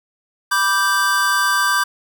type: chord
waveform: square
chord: G major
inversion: first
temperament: equal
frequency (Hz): 987.8 / 1174.7 / 1568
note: B5 / D6 / G6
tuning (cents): 0 / 0 / 0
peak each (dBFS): -24 / -20 / -18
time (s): 0.51-1.84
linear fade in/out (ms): 10
effects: 8-bit